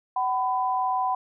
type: tone pair together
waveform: sine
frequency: 756 / 1001.6 Hz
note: F#5 / B5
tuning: +37 / +24 cents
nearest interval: perfect fourth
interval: 487 cents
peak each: -25 dBFS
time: 0.16-1.15 s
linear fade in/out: 5 ms
effects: none